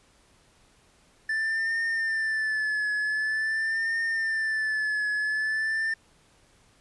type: tone with vibrato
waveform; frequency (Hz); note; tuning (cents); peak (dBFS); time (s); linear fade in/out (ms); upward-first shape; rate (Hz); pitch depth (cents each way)
triangle; 1760; A6; 0; -23; 1.29-5.94; 5; triangle; 0.46; 63
effects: pink hiss -61 dBFS RMS until 6.8 s + resampled to 24000 Hz